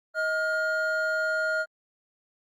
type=tone pair together; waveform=triangle; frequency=631 / 1419.5 Hz; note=D#5 / F6; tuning=+24 / +28 cents; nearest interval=octave + major second; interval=1404 cents; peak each=-27 / -24 dBFS; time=0.14-1.66 s; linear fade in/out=50 ms; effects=Opus 24 kbps